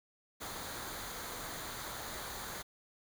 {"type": "noise with comb filter", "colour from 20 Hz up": "pink", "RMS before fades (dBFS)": -43, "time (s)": [0.4, 2.63], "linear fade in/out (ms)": 20, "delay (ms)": 0.37, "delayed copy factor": -0.55, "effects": []}